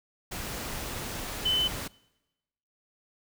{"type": "tone in noise", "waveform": "sine", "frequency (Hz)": 3032, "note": "F#7", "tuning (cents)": 42, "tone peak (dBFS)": -23, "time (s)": [1.45, 1.68], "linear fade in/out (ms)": 10, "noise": "pink", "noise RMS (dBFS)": -36, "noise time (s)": [0.31, 1.88], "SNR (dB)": 10, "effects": ["noise-tail reverb RT60 1.0 s tail -23 dB re dry"]}